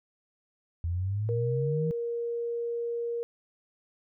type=exponential sweep; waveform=sine; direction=up; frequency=82.41 to 165.6 Hz; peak=-27 dBFS; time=0.84-1.91 s; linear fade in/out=0 ms
type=tone; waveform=sine; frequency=470 Hz; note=A#4; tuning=14 cents sharp; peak=-29 dBFS; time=1.29-3.23 s; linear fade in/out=0 ms
effects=none